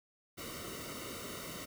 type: noise with comb filter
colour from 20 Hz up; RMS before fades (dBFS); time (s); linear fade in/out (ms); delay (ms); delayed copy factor
pink; -44; 0.37-1.66; 20; 1.2; -0.9
effects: none